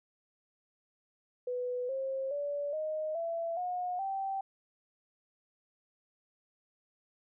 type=tone with pitch steps; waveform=sine; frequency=495.7 / 534.4 / 576 / 620.9 / 669.4 / 721.6 / 777.8 Hz; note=B4 / C5 / D5 / D#5 / E5 / F#5 / G5; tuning=+6 / +36 / -34 / -4 / +26 / -44 / -14 cents; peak=-32 dBFS; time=1.47-4.41 s; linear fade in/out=5 ms; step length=420 ms; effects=none